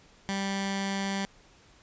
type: tone with notch filter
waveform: 15% pulse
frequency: 196 Hz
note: G3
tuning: in tune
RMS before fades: -31 dBFS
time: 0.29-1.25 s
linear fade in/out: 0 ms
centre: 470 Hz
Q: 0.68
effects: pink hiss -58 dBFS RMS until 1.82 s + resampled to 16000 Hz

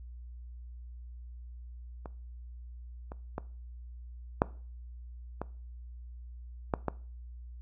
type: clicks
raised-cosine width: 1 ms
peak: -27 / -28 / -20 / -8 / -20 / -13 / -15 dBFS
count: 7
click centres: 2.058 / 3.119 / 3.381 / 4.419 / 5.416 / 6.738 / 6.883 s
effects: noise-tail reverb RT60 0.4 s tail -20 dB re dry + added 60 Hz sine -43 dBFS peak until 7.61 s

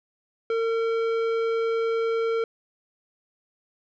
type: tone with tanh clipping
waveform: sine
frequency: 455 Hz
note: A#4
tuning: 42 cents flat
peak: -24 dBFS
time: 0.5-2.44 s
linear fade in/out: 2 ms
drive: 13 dB
effects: none

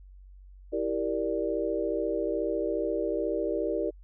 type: chord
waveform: sine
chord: E half-diminished seventh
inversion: none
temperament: equal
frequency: 329.6 / 392 / 466.2 / 587.3 Hz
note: E4 / G4 / Bb4 / D5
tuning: 0 / 0 / 0 / 0 cents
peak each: -32 dBFS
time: 0.72-3.91 s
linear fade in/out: 20 ms
effects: added 47 Hz sine -47 dBFS peak until 4.03 s

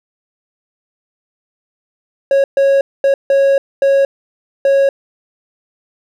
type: tone bursts at uneven times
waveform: triangle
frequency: 550 Hz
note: C#5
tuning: 14 cents flat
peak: -6 dBFS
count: 6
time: 2.31-2.44 / 2.57-2.81 / 3.04-3.14 / 3.3-3.58 / 3.82-4.05 / 4.65-4.89 s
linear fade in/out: 2 ms
effects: none

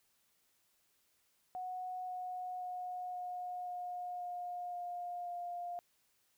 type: tone with pitch steps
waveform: sine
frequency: 735 / 730.3 / 725.7 / 721.1 / 716.6 / 712 / 707.5 / 703 Hz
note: F#5 / F#5 / F#5 / F#5 / F5 / F5 / F5 / F5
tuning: -12 / -23 / -34 / -45 / +44 / +33 / +22 / +11 cents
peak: -39 dBFS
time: 1.55-5.79 s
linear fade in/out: 0 ms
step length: 530 ms
effects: white hiss -75 dBFS RMS until 6.37 s

